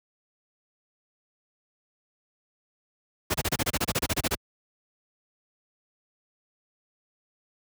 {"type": "noise bursts", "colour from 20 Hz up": "pink", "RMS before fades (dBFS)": -25, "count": 15, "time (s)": [3.3, 4.352], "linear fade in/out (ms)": 10, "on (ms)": 44, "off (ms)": 28, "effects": ["high-pass 60 Hz 12 dB/octave"]}